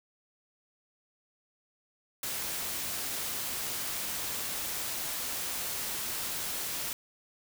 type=noise; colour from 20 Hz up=white; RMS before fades=-35 dBFS; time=2.23-6.93 s; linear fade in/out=2 ms; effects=none